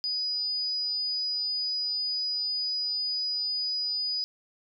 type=tone; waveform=sine; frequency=4949 Hz; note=D#8; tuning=10 cents flat; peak=-27 dBFS; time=0.04-4.24 s; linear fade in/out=0 ms; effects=none